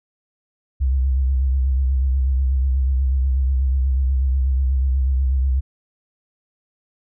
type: tone with vibrato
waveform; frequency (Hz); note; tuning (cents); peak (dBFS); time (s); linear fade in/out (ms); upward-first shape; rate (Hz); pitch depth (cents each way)
sine; 65.8; C2; +10; -15; 0.8-5.61; 20; triangle; 8.2; 78
effects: none